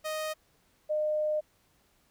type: tone pair in turn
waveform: sawtooth / sine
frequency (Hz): 622.3 / 609.5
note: D#5 / D#5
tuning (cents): 0 / -36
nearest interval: unison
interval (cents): 36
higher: first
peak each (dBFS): -28 / -26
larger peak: second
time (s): 0.04-0.34 / 0.89-1.41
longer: second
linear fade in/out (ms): 20
effects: pink hiss -68 dBFS RMS until 2.1 s

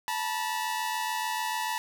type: tone pair together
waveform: sawtooth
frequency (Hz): 880 / 966.8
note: A5 / B5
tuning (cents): 0 / -37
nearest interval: major second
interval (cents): 163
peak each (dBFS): -28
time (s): 0.08-1.78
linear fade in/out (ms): 0
effects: none

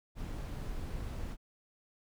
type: noise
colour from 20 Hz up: brown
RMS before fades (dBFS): -39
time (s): 0.15-1.37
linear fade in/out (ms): 50
effects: none

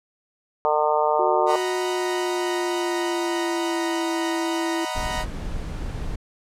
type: harmonic tone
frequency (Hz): 151.4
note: D#3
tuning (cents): -47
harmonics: 3 / 4 / 5 / 6 / 7 / 8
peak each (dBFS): -25 / -23 / -25 / -23 / -29 / -28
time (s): 0.65-1.56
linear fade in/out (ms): 0
type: tone with pitch glide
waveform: sine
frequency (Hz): 369.2 to 332.7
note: F#4 to E4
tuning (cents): -4 to +16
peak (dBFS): -24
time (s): 1.19-4.85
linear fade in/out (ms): 5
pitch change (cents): -180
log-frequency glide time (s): 1.37-4.07
type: chord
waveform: sawtooth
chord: B major seventh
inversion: first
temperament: equal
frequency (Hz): 622.3 / 740 / 932.3 / 987.8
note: D#5 / F#5 / A#5 / B5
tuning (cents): 0 / 0 / 0 / 0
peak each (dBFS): -28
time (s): 1.46-5.26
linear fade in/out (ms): 50
type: noise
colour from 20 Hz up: brown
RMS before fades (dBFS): -29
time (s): 4.95-6.16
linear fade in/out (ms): 10
effects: low-pass 10000 Hz 12 dB/octave

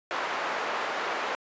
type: band-pass noise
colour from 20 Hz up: white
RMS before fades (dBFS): -31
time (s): 0.11-1.35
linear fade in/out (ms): 0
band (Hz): 480 to 1400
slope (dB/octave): 12
effects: resampled to 16000 Hz

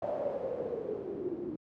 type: noise with low-pass filter sweep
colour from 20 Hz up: white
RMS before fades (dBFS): -36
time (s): 0.02-1.56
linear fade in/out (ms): 5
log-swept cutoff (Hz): 640 to 320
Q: 9.6
effects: high-pass 100 Hz 12 dB/octave

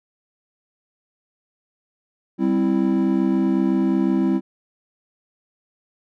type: chord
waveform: triangle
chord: C major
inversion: second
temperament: equal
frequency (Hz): 196 / 261.6 / 329.6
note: G3 / C4 / E4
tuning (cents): 0 / 0 / 0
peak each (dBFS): -19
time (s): 2.38-4.41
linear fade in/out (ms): 50
effects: none

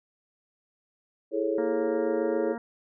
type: chord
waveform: sine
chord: A major seventh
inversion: second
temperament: just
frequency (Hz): 330 / 412.5 / 440 / 550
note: E4 / G#4 / A4 / C#5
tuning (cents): +2 / -12 / 0 / -14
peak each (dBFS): -30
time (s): 1.31-2.56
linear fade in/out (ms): 50
type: harmonic tone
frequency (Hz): 233.2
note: A#3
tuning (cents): +1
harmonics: 1 / 2 / 3 / 4 / 5 / 6 / 7 / 8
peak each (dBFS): -35 / -41 / -41 / -42 / -51 / -45 / -50 / -50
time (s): 1.58-2.58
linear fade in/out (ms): 2
effects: none

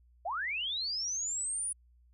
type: linear sweep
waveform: sine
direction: up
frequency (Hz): 609 to 9870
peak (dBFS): -32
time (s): 0.25-1.73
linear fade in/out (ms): 10
effects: added 60 Hz sine -60 dBFS peak until 2.13 s

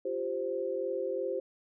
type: chord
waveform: sine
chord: F suspended second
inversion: none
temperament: equal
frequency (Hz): 349.2 / 392 / 523.3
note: F4 / G4 / C5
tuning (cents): 0 / 0 / 0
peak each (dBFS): -38 / -35 / -33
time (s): 0.05-1.4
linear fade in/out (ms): 5
effects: none

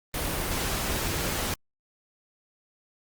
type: noise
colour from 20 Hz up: pink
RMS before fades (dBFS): -29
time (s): 0.14-1.54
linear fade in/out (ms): 2
effects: Opus 32 kbps

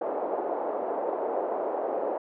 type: band-pass noise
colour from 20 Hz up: white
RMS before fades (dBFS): -30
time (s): 0.01-2.18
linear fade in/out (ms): 5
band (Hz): 380 to 720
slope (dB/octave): 24
effects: none

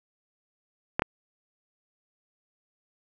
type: clicks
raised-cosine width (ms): 0.5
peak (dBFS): -8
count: 2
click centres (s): 0.995 / 1.021
effects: none

